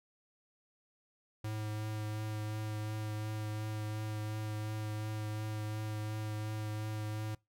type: tone with vibrato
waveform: square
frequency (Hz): 107.4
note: A2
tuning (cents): -41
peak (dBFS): -37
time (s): 1.44-7.35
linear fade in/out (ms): 5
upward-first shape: triangle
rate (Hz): 2.8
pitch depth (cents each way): 15
effects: noise-tail reverb RT60 0.2 s tail -23 dB re dry